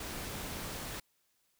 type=noise; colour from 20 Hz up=pink; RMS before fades=-41 dBFS; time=0-1 s; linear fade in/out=5 ms; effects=white hiss -75 dBFS RMS until 1.59 s